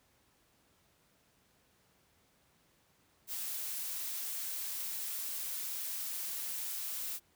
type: noise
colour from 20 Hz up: blue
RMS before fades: -39 dBFS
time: 3.27-7.2 s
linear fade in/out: 50 ms
effects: pink hiss -70 dBFS RMS until 7.35 s + high-pass 60 Hz 12 dB/octave